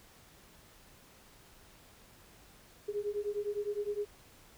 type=beating tone pair; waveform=sine; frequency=408 / 417.8 Hz; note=G#4 / G#4; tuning=-31 / +10 cents; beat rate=9.8 Hz; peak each=-36 / -36 dBFS; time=2.88-4.06 s; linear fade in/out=10 ms; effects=pink hiss -59 dBFS RMS until 4.57 s